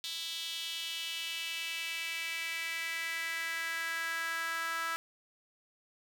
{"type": "tone with high-pass filter sweep", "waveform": "sawtooth", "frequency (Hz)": 329.6, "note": "E4", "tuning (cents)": 0, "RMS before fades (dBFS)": -37, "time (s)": [0.04, 4.96], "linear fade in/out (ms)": 0, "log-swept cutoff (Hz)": [3600, 1400], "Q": 3.8, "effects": []}